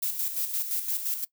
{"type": "noise with tremolo", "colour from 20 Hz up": "violet", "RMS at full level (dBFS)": -28, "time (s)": [0.02, 1.25], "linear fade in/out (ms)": 10, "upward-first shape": "square", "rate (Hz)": 5.8, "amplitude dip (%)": 55, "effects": ["noise-tail reverb RT60 0.1 s tail -21 dB re dry"]}